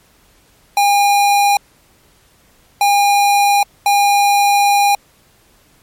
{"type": "tone bursts at uneven times", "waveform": "square", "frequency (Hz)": 810, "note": "G#5", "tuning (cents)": -43, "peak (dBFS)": -10, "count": 3, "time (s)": [[0.77, 1.57], [2.81, 3.63], [3.86, 4.95]], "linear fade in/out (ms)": 2, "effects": ["pink hiss -52 dBFS RMS until 5.82 s", "MP3 64 kbps"]}